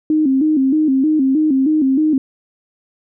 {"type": "tone with vibrato", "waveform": "sine", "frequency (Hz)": 287, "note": "D4", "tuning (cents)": -40, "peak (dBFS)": -11, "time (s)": [0.1, 2.18], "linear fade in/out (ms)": 2, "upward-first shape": "square", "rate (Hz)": 3.2, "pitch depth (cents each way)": 130, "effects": []}